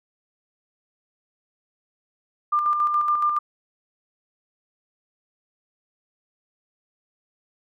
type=tone with tremolo; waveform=sine; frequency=1196 Hz; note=D6; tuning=31 cents sharp; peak=-17 dBFS; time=2.52-3.39 s; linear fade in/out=10 ms; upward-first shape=square; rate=7.1 Hz; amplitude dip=40%; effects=none